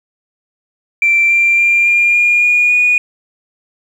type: tone with pitch steps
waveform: sine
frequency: 2349 / 2367 / 2385 / 2403 / 2421 / 2439 / 2457 Hz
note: D7 / D7 / D7 / D7 / D#7 / D#7 / D#7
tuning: 0 / +13 / +26 / +39 / -48 / -35 / -22 cents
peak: -7 dBFS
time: 1.02-2.98 s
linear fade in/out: 2 ms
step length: 280 ms
effects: tanh soft clip ceiling -3 dBFS + 7-bit